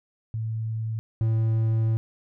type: tone pair in turn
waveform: sine / triangle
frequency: 111.3 / 111.73 Hz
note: A2 / A2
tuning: +20 / +27 cents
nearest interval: unison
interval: 7 cents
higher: second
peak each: -26 / -18 dBFS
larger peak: second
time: 0.34-0.99 / 1.21-1.97 s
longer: second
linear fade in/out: 0 ms
effects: none